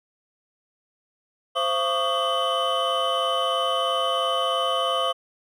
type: tone cluster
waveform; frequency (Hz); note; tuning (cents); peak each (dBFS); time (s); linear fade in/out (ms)
triangle; 522 / 678 / 1123 / 1226 / 3037; C5 / E5 / C#6 / D#6 / F#7; -4 / +49 / +22 / -26 / +44; -26; 1.55-5.13; 20
effects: none